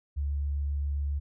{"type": "tone with vibrato", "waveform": "sine", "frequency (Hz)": 71.4, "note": "D2", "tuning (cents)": -48, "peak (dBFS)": -27, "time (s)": [0.16, 1.2], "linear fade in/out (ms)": 20, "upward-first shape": "sine", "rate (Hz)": 7.5, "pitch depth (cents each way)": 8, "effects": []}